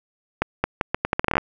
accelerating click train, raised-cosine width 0.5 ms, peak -4 dBFS, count 14, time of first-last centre 0.42-1.38 s, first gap 220 ms, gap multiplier 0.78, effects none

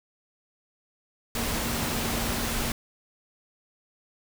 sine tone in noise, 232.4 Hz, A#3, 5 cents flat, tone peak -35 dBFS, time 1.35-2.72 s, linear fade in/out 2 ms, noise pink, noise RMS -29 dBFS, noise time 1.35-2.72 s, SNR -9 dB, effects none

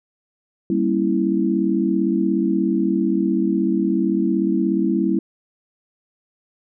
sine chord, G diminished seventh, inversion none, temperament equal with one note detuned, 196 / 233.1 / 273.4 / 329.6 Hz, G3 / Bb3 / Db4 / Fb4, 0 / 0 / -24 / 0 cents, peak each -21 / -24 / -24 / -20 dBFS, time 0.7-5.19 s, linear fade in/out 2 ms, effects none

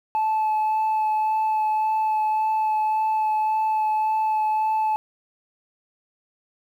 sine tone with vibrato, 867 Hz, A5, 26 cents flat, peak -17 dBFS, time 0.15-4.96 s, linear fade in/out 0 ms, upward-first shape sine, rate 1.8 Hz, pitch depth 11 cents each way, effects tanh soft clip ceiling -18 dBFS + 9-bit

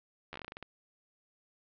slowing click train, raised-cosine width 0.3 ms, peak -26 dBFS, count 11, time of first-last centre 0.33-0.627 s, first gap 12 ms, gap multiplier 1.19, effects low-pass 4000 Hz 12 dB/octave

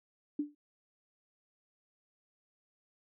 sine tone with exponential decay, 293.7 Hz, D4, in tune, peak -27 dBFS, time 0.39-0.55 s, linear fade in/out 5 ms, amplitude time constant 33 ms, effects none

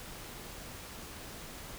silence, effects pink hiss -46 dBFS RMS until 1.78 s

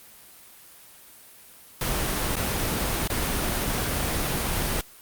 pink noise with dropouts, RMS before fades -26 dBFS, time 1.81-4.81 s, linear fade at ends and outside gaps 2 ms, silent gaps 2.356-2.366 / 3.076-3.099 s, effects white hiss -49 dBFS RMS until 5.01 s + Opus 32 kbps

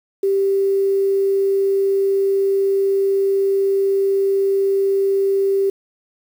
sine tone, 392 Hz, G4, in tune, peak -14 dBFS, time 0.23-5.7 s, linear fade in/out 5 ms, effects 7-bit

